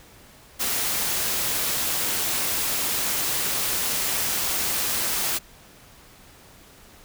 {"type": "noise", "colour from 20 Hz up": "white", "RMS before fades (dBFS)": -25, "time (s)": [0.59, 5.39], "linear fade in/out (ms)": 20, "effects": ["pink hiss -50 dBFS RMS until 7.04 s"]}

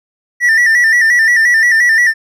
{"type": "tone with vibrato", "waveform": "triangle", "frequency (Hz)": 1864.7, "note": "A#6", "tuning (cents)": 0, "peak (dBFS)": -5, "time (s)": [0.4, 2.14], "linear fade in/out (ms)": 50, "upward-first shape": "square", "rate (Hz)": 5.7, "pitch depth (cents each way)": 68, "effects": []}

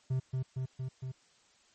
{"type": "tone with echo", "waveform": "triangle", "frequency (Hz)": 129.9, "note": "C3", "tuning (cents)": -12, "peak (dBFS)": -26, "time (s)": [0.1, 0.2], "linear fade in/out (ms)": 10, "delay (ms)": 230, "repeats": 4, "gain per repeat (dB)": -2, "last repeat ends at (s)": 1.12, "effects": ["white hiss -66 dBFS RMS until 1.74 s", "MP3 32 kbps"]}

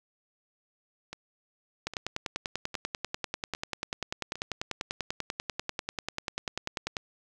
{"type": "two click trains", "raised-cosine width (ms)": 0.2, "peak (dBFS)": [-14, -22], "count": [53, 5], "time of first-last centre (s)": [[1.87, 6.968], [1.13, 4.356]], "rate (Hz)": [10.2, 1.24], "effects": []}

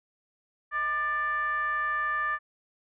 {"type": "ring-modulated tone", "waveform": "triangle", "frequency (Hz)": 283.4, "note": "C#4", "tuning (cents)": 38, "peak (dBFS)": -21, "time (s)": [0.71, 2.39], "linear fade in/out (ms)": 50, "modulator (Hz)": 1480, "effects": ["resampled to 8000 Hz"]}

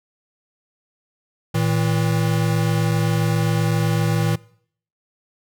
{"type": "tone pair together", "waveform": "square", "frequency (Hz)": [113.46, 161.1], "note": ["A#2", "E3"], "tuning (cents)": [-46, -39], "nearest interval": "tritone", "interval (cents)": 607, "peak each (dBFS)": -21, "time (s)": [1.54, 4.36], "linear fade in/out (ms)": 10, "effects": ["noise-tail reverb RT60 0.6 s tail -22 dB re dry"]}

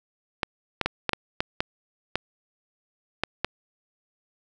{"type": "clicks", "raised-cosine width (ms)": 0.3, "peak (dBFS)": -7, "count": 10, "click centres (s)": [0.432, 0.813, 0.86, 1.093, 1.133, 1.405, 1.605, 2.156, 3.236, 3.446], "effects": []}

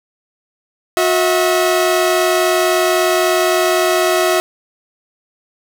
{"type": "tone pair together", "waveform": "sawtooth", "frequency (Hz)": [362.9, 646], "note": ["F#4", "E5"], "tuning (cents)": [-34, -35], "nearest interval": "minor seventh", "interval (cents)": 999, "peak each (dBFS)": -11, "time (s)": [0.97, 4.4], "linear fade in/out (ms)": 0, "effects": []}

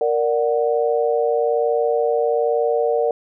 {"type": "chord", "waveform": "sine", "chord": "Bb augmented", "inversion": "none", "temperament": "equal", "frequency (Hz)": [466.2, 587.3, 740], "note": ["Bb4", "D5", "F#5"], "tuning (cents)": [0, 0, 0], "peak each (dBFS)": [-18, -21, -24], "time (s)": [0.01, 3.11], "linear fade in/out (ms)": 2, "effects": []}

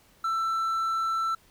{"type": "tone", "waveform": "triangle", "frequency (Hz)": 1333, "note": "E6", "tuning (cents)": 19, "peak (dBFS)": -23, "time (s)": [0.24, 1.35], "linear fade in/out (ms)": 5, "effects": ["pink hiss -60 dBFS RMS until 1.5 s"]}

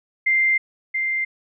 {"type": "tone pair in turn", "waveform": "sine", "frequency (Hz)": [2093, 2093], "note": ["C7", "C7"], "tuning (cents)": [0, 0], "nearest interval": "unison", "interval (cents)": 0, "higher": "neither", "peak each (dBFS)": [-15, -20], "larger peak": "first", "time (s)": [[0.26, 0.58], [0.94, 1.25]], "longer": "first", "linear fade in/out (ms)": 10, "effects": []}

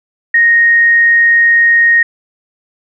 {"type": "tone", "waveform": "sine", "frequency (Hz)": 1864, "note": "A#6", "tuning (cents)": -1, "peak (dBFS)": -5, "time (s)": [0.34, 2.03], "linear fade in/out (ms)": 5, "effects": []}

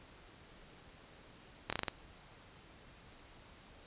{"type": "slowing click train", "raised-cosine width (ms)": 0.3, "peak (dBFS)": -18, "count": 6, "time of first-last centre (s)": [1.7, 1.882], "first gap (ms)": 26, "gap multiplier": 1.17, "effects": ["pink hiss -58 dBFS RMS until 3.86 s", "resampled to 8000 Hz"]}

